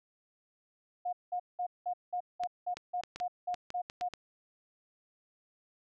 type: tone bursts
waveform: sine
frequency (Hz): 717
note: F5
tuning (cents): +45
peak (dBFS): -31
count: 12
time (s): 1.05-4.088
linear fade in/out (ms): 10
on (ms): 79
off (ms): 190
type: clicks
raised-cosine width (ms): 0.2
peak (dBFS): -24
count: 10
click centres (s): 2.436 / 2.77 / 3.036 / 3.16 / 3.201 / 3.543 / 3.704 / 3.899 / 4.011 / 4.137
effects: none